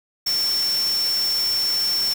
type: tone in noise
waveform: sine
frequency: 5420 Hz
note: E8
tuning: 47 cents sharp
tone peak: -19 dBFS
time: 0.26-2.14 s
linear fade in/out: 10 ms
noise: white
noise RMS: -31 dBFS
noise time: 0.26-2.14 s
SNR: +9 dB
effects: none